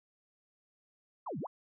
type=exponential two-way sweep; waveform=sine; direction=down then up; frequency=1244.5 to 127.4 to 1244.5 Hz; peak=-36 dBFS; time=1.26-1.47 s; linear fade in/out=10 ms; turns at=1.39 s; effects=none